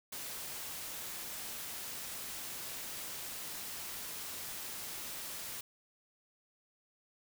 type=noise; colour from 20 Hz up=white; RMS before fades=-43 dBFS; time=0.12-5.61 s; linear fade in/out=5 ms; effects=none